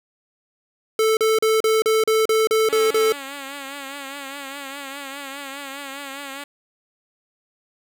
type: tone bursts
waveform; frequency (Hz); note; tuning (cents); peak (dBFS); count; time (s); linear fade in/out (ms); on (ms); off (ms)
square; 440; A4; 0; -16; 10; 0.99-3.123; 2; 180; 37
type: tone with vibrato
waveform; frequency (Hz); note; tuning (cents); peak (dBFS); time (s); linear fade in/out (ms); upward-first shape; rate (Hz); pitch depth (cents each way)
5% pulse; 277.2; C#4; 0; -20; 2.69-6.44; 5; triangle; 4.9; 69
effects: none